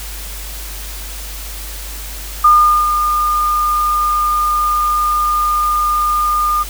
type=tone with ADSR envelope; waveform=sine; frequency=1213 Hz; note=D#6; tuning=44 cents flat; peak=-4 dBFS; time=2.44-6.64 s; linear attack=8 ms; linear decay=410 ms; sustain=-8 dB; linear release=21 ms; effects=added 50 Hz sine -27 dBFS peak until 6.69 s + white hiss -30 dBFS RMS until 6.69 s